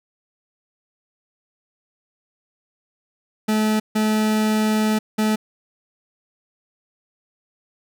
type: tone bursts at uneven times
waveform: 40% pulse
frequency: 215.8 Hz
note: A3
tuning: 33 cents flat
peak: -16 dBFS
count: 3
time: 3.48-3.8 / 3.95-4.99 / 5.18-5.36 s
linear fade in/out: 10 ms
effects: none